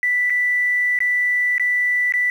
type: tone with dropouts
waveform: triangle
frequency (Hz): 1975.5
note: B6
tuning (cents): 0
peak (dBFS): -12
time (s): 0.03-2.3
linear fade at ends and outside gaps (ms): 1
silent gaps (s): 0.298-0.303 / 0.989-1.004 / 1.581-1.597 / 2.123-2.138
effects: tanh soft clip ceiling -14 dBFS + 8-bit